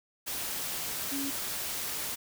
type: tone in noise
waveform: sine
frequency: 277.2 Hz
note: C#4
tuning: in tune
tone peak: -33 dBFS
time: 1.11-1.31 s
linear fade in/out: 20 ms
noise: white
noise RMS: -35 dBFS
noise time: 0.26-2.16 s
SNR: -1 dB
effects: none